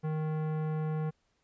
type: tone with tanh clipping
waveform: sine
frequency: 155.56 Hz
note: D#3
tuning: in tune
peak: -32 dBFS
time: 0.03-1.11 s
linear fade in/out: 20 ms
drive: 17 dB
effects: pink hiss -75 dBFS RMS until 1.43 s + resampled to 16000 Hz